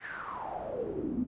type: noise with band-pass filter sweep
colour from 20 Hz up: brown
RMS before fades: -36 dBFS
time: 0-1.27 s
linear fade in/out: 50 ms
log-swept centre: 1900 to 220 Hz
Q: 8.2
effects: resampled to 8000 Hz